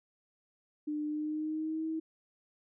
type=tone with pitch glide; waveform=sine; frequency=300 to 319.7 Hz; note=D4 to D#4; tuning=+37 to +47 cents; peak=-32 dBFS; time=0.87-2 s; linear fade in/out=10 ms; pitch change=+110 cents; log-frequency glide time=1.06-1.86 s; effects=none